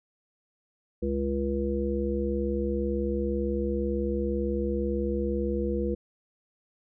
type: harmonic tone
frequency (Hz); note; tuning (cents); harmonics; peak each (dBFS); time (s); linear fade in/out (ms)
69; C#2; -7; 1 / 3 / 5 / 7; -31 / -31 / -31 / -31; 1.02-5.95; 10
effects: none